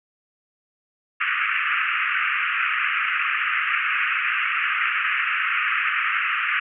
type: band-pass noise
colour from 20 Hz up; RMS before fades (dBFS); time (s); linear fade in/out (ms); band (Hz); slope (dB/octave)
pink; -23; 1.2-6.6; 10; 1200 to 2800; 96
effects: none